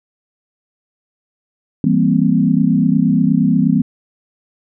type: chord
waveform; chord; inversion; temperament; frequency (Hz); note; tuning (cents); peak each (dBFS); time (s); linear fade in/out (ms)
sine; C dominant seventh; first; equal; 164.81 / 196 / 233.1 / 261.6; E3 / G3 / Bb3 / C4; 0 / 0 / 0 / 0; -16; 1.84-3.82; 2
effects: none